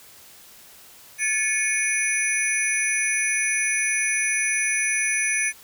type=tone cluster; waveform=sine; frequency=1732 / 2213 / 2455 / 5990 / 9710 Hz; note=A6 / C#7 / D#7 / F#8 / D#9; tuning=-28 / -3 / -24 / +20 / -43 cents; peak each=-27 dBFS; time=1.18-5.53 s; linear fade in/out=50 ms; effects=white hiss -48 dBFS RMS until 5.63 s